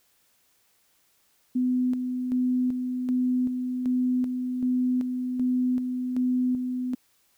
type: tone with tremolo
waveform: sine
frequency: 251.7 Hz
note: B3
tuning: 33 cents sharp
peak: -21 dBFS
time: 1.55-6.95 s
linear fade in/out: 10 ms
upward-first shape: square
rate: 1.3 Hz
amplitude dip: 45%
effects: white hiss -66 dBFS RMS until 7.37 s